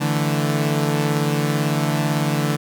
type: chord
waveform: sawtooth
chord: D suspended second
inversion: none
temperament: equal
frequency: 146.83 / 164.81 / 220 Hz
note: D3 / E3 / A3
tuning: 0 / 0 / 0 cents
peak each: -16 / -20 / -22 dBFS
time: 0-2.57 s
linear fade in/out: 20 ms
effects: none